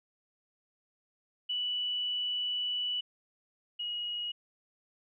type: tone pair in turn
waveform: sine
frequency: 2960 / 2897 Hz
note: F#7 / F#7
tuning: 0 / -37 cents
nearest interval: unison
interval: 37 cents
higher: first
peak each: -30 / -33 dBFS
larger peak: first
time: 1.49-3.01 / 3.79-4.32 s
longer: first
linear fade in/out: 10 ms
effects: none